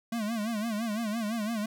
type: tone with vibrato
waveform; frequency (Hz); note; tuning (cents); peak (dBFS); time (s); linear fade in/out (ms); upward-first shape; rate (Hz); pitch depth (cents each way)
square; 220; A3; 0; -30; 0.12-1.66; 5; sine; 5.9; 120
effects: none